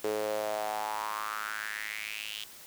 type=tone with high-pass filter sweep; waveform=sawtooth; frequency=106.7 Hz; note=G#2; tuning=47 cents sharp; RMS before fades=-35 dBFS; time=0.04-2.44 s; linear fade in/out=0 ms; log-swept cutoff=420 to 3200 Hz; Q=5.1; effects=white hiss -50 dBFS RMS until 2.66 s